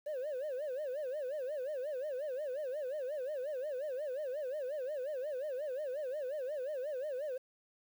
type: tone with vibrato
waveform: triangle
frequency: 554.4 Hz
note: C#5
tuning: in tune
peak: -33 dBFS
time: 0.06-7.38 s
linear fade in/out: 10 ms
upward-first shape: sine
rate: 5.6 Hz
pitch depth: 190 cents each way
effects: tanh soft clip ceiling -31 dBFS + 10-bit